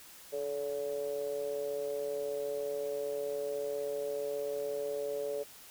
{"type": "ring-modulated tone", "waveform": "triangle", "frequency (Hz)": 69.1, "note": "C#2", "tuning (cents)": -5, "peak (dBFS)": -28, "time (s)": [0.32, 5.44], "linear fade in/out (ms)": 20, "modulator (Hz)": 501, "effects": ["white hiss -53 dBFS RMS until 5.7 s"]}